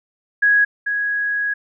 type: tone pair in turn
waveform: sine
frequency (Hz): 1661.2 / 1661.2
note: G#6 / G#6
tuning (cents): 0 / 0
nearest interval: unison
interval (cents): 0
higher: neither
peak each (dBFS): -11 / -18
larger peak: first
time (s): 0.42-0.65 / 0.86-1.54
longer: second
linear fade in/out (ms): 10
effects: none